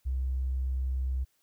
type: tone with tanh clipping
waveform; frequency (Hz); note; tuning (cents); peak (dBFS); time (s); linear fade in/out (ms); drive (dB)
triangle; 64.8; C2; -16; -27; 0.05-1.25; 20; 3
effects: white hiss -72 dBFS RMS until 1.42 s